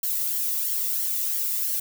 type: noise with flanger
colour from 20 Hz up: violet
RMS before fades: -26 dBFS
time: 0.03-1.8 s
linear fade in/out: 5 ms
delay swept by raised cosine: 0.79 to 1.31 ms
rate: 3 Hz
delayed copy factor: -0.5
effects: none